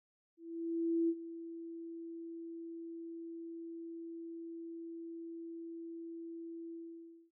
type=tone with ADSR envelope; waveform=sine; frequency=332.8 Hz; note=E4; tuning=17 cents sharp; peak=-28 dBFS; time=0.37-7.31 s; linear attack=720 ms; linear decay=53 ms; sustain=-15 dB; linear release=580 ms; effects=none